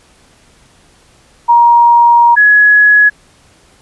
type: tone pair in turn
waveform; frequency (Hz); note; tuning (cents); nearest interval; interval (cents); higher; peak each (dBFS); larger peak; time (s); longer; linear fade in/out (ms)
sine; 945 / 1683.8; A#5 / G#6; +23 / +23; minor seventh; 1000; second; -3; neither; 1.48-2.36 / 2.36-3.1; first; 20
effects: pink hiss -47 dBFS RMS until 3.81 s + resampled to 24000 Hz